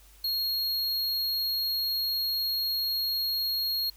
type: tone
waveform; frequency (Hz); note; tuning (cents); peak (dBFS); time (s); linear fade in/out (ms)
square; 4281; C8; +39; -27; 0.24-3.9; 5
effects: added 50 Hz sine -54 dBFS peak until 3.96 s + white hiss -58 dBFS RMS until 3.96 s